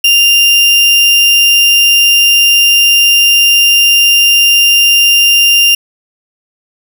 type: tone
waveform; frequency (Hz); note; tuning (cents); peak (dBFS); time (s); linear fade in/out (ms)
35% pulse; 2794; F7; 0; -3; 0.04-5.75; 5
effects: none